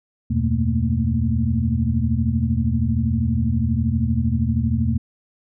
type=tone cluster; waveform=sine; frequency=81.1 / 94.2 / 122.3 / 220.9 / 233.5 Hz; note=E2 / F#2 / B2 / A3 / A#3; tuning=-28 / +32 / -16 / +7 / +3 cents; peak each=-22 / -28 / -22 / -24 / -25 dBFS; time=0.3-4.98 s; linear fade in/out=10 ms; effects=none